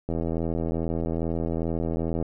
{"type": "click train", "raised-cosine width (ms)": 2, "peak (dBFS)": -15, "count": 177, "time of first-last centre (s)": [0.09, 2.226], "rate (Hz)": 82.4, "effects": []}